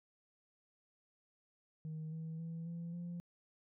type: tone with pitch steps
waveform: sine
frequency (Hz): 157 / 160.95 / 165 / 169.15 / 173.4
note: D#3 / E3 / E3 / E3 / F3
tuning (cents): +16 / -41 / +2 / +45 / -12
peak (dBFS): -39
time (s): 1.85-3.2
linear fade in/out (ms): 0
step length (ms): 270
effects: tanh soft clip ceiling -39 dBFS